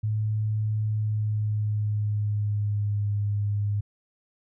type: tone with pitch glide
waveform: sine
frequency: 107.5 to 102.76 Hz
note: A2 to G#2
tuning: -40 to -18 cents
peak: -23 dBFS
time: 0.03-3.81 s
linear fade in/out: 10 ms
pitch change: -78 cents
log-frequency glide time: 0.87-3.09 s
effects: none